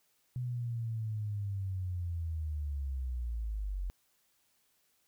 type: linear sweep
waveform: sine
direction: down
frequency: 125.8 to 44.37 Hz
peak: -33 dBFS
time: 0.36-3.9 s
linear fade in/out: 0 ms
effects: white hiss -73 dBFS RMS until 5.07 s